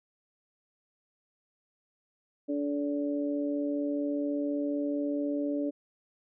harmonic tone, 144.2 Hz, D3, 31 cents flat, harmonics 2 / 3 / 4, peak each -29 / -39 / -35 dBFS, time 2.48-5.71 s, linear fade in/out 20 ms, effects none

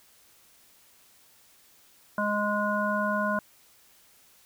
harmonic tone, 207.7 Hz, G#3, in tune, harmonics 1 / 3 / 5 / 7, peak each -30 / -30 / -30 / -30 dBFS, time 2.18-3.39 s, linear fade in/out 2 ms, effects white hiss -59 dBFS RMS until 4.45 s

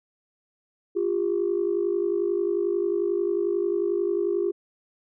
sine tone pair together, 349.7 / 400.9 Hz, F4 / G4, +2 / +39 cents, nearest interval major second, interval 237 cents, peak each -24 dBFS, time 0.95-4.52 s, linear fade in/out 20 ms, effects tanh soft clip ceiling -15 dBFS

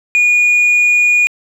sine tone, 2445 Hz, D#7, 31 cents flat, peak -5 dBFS, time 0.15-1.27 s, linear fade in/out 0 ms, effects tanh soft clip ceiling -7 dBFS + 7-bit

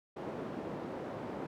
white band-pass noise, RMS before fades -41 dBFS, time 0.16-1.47 s, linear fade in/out 10 ms, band 160 to 520 Hz, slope 12 dB/octave, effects none

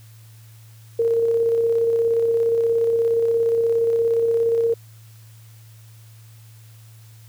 sine tone with tremolo, 461.3 Hz, A#4, 18 cents flat, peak -15 dBFS, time 0.99-4.74 s, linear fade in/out 5 ms, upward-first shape square, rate 17 Hz, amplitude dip 25%, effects added 111 Hz sine -43 dBFS peak until 7.28 s + white hiss -54 dBFS RMS until 7.28 s

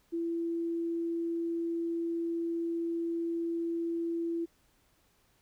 sine tone, 335.6 Hz, E4, 31 cents sharp, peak -30 dBFS, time 0.12-4.46 s, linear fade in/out 20 ms, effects pink hiss -69 dBFS RMS until 5.41 s

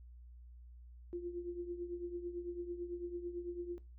sine tone with tremolo, 349.2 Hz, F4, in tune, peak -36 dBFS, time 1.13-3.78 s, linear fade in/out 0 ms, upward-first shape triangle, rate 9 Hz, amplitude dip 75%, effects noise-tail reverb RT60 0.3 s tail -18 dB re dry + added 60 Hz sine -52 dBFS peak until 3.98 s

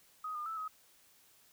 sine tone with pitch steps, 1256 / 1211 / 1316 / 1266 Hz, D#6 / D#6 / E6 / D#6, +16 / -47 / -3 / +30 cents, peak -37 dBFS, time 0.24-0.68 s, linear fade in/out 5 ms, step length 110 ms, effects white hiss -65 dBFS RMS until 1.52 s

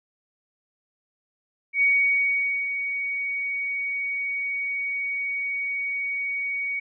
sine tone with ADSR envelope, 2244 Hz, C#7, 21 cents sharp, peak -16 dBFS, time 1.73-6.8 s, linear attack 90 ms, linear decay 850 ms, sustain -9 dB, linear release 11 ms, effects none

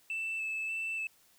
sine tone with vibrato, 2637 Hz, E7, in tune, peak -31 dBFS, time 0.1-1.07 s, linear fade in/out 2 ms, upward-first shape square, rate 1.7 Hz, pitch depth 13 cents each way, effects tanh soft clip ceiling -31 dBFS + white hiss -65 dBFS RMS until 1.38 s

